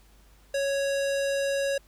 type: tone with low-pass filter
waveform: square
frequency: 554.4 Hz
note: C#5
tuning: in tune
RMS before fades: -27 dBFS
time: 0.54-1.78 s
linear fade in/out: 5 ms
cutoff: 8900 Hz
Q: 0.99
effects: added 50 Hz sine -55 dBFS peak until 1.87 s + pink hiss -61 dBFS RMS until 1.87 s